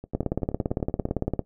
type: two click trains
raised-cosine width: 2 ms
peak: -24 / -11 dBFS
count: 12 / 23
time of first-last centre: 0.04-1.088 / 0.15-1.393 s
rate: 10.5 / 17.7 Hz
effects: noise-tail reverb RT60 0.1 s tail -17 dB re dry